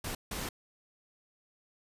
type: noise bursts at uneven times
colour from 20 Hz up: pink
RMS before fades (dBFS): -37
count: 2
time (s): 0.04-0.15 / 0.31-0.49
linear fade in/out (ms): 5
effects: resampled to 32000 Hz